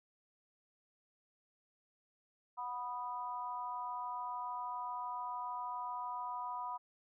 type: tone with amplitude modulation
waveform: sine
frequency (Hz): 985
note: B5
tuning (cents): -5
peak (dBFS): -34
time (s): 2.57-6.78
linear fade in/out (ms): 20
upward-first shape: sine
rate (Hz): 253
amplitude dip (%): 95
effects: none